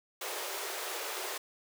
pink high-pass noise, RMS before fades -38 dBFS, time 0.21-1.38 s, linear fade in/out 5 ms, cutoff 350 Hz, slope 96 dB/octave, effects none

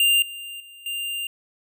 square tone with level steps, 2794 Hz, F7, in tune, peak -16 / -34 / -43 / -27 dBFS, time 0-1.27 s, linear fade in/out 2 ms, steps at 0.22 / 0.6 / 0.86 s, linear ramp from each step 2 ms, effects none

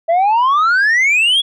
sine exponential sweep, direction up, 648 to 3412 Hz, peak -7 dBFS, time 0.08-1.42 s, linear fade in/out 20 ms, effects tanh soft clip ceiling -9 dBFS

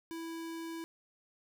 square tone, 329.6 Hz, E4, in tune, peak -40 dBFS, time 0.11-0.84 s, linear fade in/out 0 ms, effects none

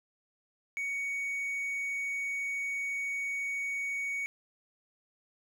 triangle tone, 2237 Hz, C#7, 15 cents sharp, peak -30 dBFS, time 0.77-4.26 s, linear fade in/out 0 ms, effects none

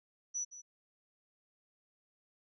sine tone with echo, 5920 Hz, F#8, in tune, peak -34 dBFS, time 0.34-0.45 s, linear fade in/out 20 ms, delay 170 ms, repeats 1, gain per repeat -13 dB, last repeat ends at 0.62 s, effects none

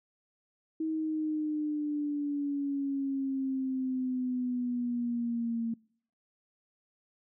sine exponential sweep, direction down, 319.1 to 228.3 Hz, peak -29 dBFS, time 0.8-5.74 s, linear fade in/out 5 ms, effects noise-tail reverb RT60 0.6 s tail -26 dB re dry

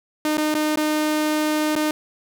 sawtooth tone with dropouts, 305.6 Hz, D#4, 31 cents flat, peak -15 dBFS, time 0.25-1.91 s, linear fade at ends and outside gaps 2 ms, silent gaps 0.372-0.379 / 0.543-0.549 / 0.759-0.772 / 1.754-1.761 s, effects 8-bit

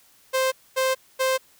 sawtooth tone bursts, 523.3 Hz, C5, in tune, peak -16 dBFS, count 3, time 0.33-1.38 s, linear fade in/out 20 ms, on 190 ms, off 240 ms, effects white hiss -57 dBFS RMS until 1.59 s

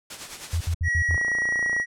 white noise with tremolo, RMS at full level -34 dBFS, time 0.1-0.74 s, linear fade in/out 5 ms, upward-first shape sine, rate 9.6 Hz, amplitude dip 60%
sine tone bursts, 83.6 Hz, E2, 25 cents sharp, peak -21 dBFS, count 5, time 0.53-1.163 s, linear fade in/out 5 ms, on 77 ms, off 62 ms
triangle tone, 1913 Hz, A#6, 44 cents sharp, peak -20 dBFS, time 0.83-1.86 s, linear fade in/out 50 ms
click train, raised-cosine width 1 ms, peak -23 dBFS, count 21, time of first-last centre 1.11-1.8 s, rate 29 Hz
effects low-pass 9000 Hz 12 dB/octave

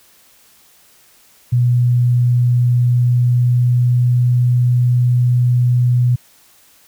sine tone with pitch glide, 122.3 to 123.08 Hz, B2 to B2, -16 to -5 cents, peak -10 dBFS, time 1.52-6.16 s, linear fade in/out 10 ms, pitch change +11 cents, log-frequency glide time 2.72-4.28 s, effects white hiss -50 dBFS RMS until 6.87 s

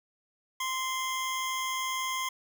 25% pulse tone pair together, 1041 / 3298 Hz, C6 / G#7, -9 / -13 cents, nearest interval octave + minor sixth, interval 1996 cents, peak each -27 / -34 dBFS, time 0.6-2.29 s, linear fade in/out 5 ms, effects none

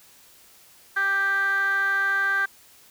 15% pulse tone with band-pass filter, 392.9 Hz, G4, 4 cents sharp, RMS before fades -23 dBFS, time 0.96-2.46 s, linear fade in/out 10 ms, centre 1600 Hz, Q 6.9, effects white hiss -53 dBFS RMS until 2.9 s

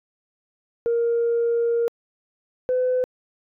sine tone pair in turn, 467.9 / 505.9 Hz, A#4 / B4, +6 / +42 cents, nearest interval minor second, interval 136 cents, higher second, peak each -17 dBFS, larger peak neither, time 0.86-1.88 / 2.69-3.04 s, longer first, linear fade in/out 0 ms, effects tanh soft clip ceiling -15 dBFS

